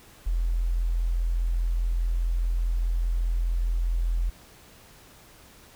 sine tone, 42.44 Hz, F1, 49 cents flat, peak -22 dBFS, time 0.26-4.3 s, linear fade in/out 10 ms, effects pink hiss -52 dBFS RMS until 5.75 s

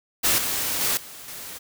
white noise with level steps, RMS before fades -20 / -26 / -23 / -41 / -37 dBFS, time 0.23-1.59 s, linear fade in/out 20 ms, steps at 0.38 / 0.81 / 0.97 / 1.28 s, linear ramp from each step 2 ms, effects none

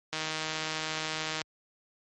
click train, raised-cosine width 0.2 ms, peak -15 dBFS, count 203, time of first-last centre 0.13-1.417 s, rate 157 Hz, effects high-pass 60 Hz 12 dB/octave + MP3 48 kbps

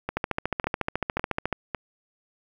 two click trains, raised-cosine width 0.5 ms, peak -13 / -10 dBFS, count 4 / 20, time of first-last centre 0.09-1.747 / 0.17-1.527 s, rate 1.81 / 14 Hz, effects 8-bit

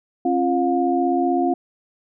sine tone cluster, 268.7 / 344.6 / 713 Hz, C4 / F4 / F5, +46 / -23 / +36 cents, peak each -21 dBFS, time 0.25-1.54 s, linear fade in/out 5 ms, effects none

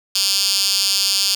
10% pulse tone with high-pass filter, 196.5 Hz, G3, 4 cents sharp, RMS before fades -18 dBFS, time 0.15-1.35 s, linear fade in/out 5 ms, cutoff 4300 Hz, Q 3.1, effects none

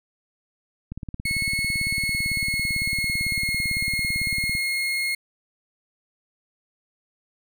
click train, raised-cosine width 5 ms, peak -20 dBFS, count 66, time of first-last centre 0.92-4.551 s, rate 17.9 Hz
35% pulse tone with pitch glide, 2187 to 2153 Hz, C#7 to C7, -24 to +49 cents, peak -21 dBFS, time 1.25-5.15 s, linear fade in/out 5 ms, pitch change -27 cents, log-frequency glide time 1.86-3.65 s
effects none

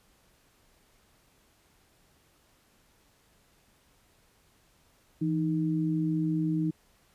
sine tone pair together, 164.81 / 311.1 Hz, E3 / D#4, 0 / 0 cents, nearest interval major seventh, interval 1100 cents, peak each -28 / -28 dBFS, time 5.21-6.71 s, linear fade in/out 10 ms, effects pink hiss -65 dBFS RMS until 7.14 s + resampled to 32000 Hz

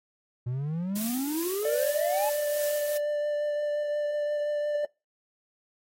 triangle exponential sweep, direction up, 118.7 to 880 Hz, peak -26 dBFS, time 0.46-2.3 s, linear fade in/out 10 ms
blue noise with tremolo, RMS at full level -34 dBFS, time 0.95-2.98 s, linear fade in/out 10 ms, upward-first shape sine, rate 2.5 Hz, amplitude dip 35%
triangle tone with vibrato, 591 Hz, D5, 11 cents sharp, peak -24 dBFS, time 1.65-4.85 s, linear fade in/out 2 ms, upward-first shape triangle, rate 5.7 Hz, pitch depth 12 cents each way
effects noise-tail reverb RT60 0.3 s tail -25 dB re dry + AAC 48 kbps

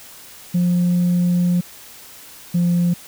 sine tone pair in turn, 176.7 / 174.17 Hz, F3 / F3, +21 / -4 cents, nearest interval unison, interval 25 cents, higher first, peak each -12 dBFS, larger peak neither, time 0.54-1.61 / 2.54-2.94 s, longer first, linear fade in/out 10 ms, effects tanh soft clip ceiling -12 dBFS + white hiss -41 dBFS RMS until 3.07 s

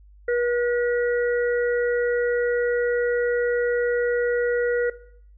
harmonic tone, 481.8 Hz, B4, 43 cents flat, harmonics 1 / 3 / 4, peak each -20 / -30 / -32 dBFS, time 0.28-4.9 s, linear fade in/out 5 ms, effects noise-tail reverb RT60 0.6 s tail -17 dB re dry + added 50 Hz sine -47 dBFS peak until 5.37 s

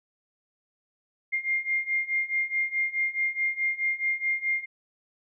sine beating tone pair, 2113 / 2117.7 Hz, C7 / C7, +16 / +20 cents, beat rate 4.7 Hz, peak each -29 / -27 dBFS, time 1.32-4.66 s, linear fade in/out 20 ms, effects none

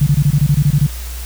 sine tone bursts, 143.9 Hz, D3, 35 cents flat, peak -8 dBFS, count 11, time 0.01-0.866 s, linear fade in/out 5 ms, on 56 ms, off 24 ms, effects added 60 Hz sine -24 dBFS peak until 1.25 s + white hiss -33 dBFS RMS until 1.25 s

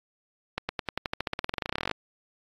accelerating click train, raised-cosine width 0.3 ms, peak -12 dBFS, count 27, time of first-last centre 0.58-1.913 s, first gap 110 ms, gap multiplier 0.93, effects AAC 32 kbps

